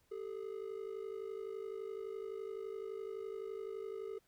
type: ring-modulated tone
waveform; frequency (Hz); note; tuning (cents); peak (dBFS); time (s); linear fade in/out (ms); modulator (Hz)
triangle; 416.7; G#4; +6; -36; 0.11-4.19; 10; 25.9
effects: pink hiss -74 dBFS RMS until 4.27 s